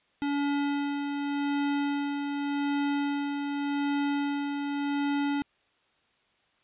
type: tone with tremolo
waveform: square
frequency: 285 Hz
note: C#4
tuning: 48 cents sharp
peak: -26 dBFS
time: 0.22-5.42 s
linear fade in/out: 0 ms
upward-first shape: sine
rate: 0.86 Hz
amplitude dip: 40%
effects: white hiss -68 dBFS RMS until 6.63 s + resampled to 8000 Hz